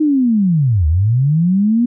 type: linear two-way sweep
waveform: sine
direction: down then up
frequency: 315.2 to 73.2 to 244.5 Hz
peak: -10 dBFS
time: 0-1.86 s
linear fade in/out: 10 ms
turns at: 0.87 s
effects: none